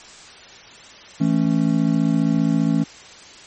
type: chord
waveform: triangle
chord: A major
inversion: second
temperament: just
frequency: 165 / 220 / 275 Hz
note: E3 / A3 / C#4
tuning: +2 / 0 / -14 cents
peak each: -18 dBFS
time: 1.2-2.84 s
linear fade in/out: 10 ms
effects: white hiss -42 dBFS RMS until 3.46 s + MP3 32 kbps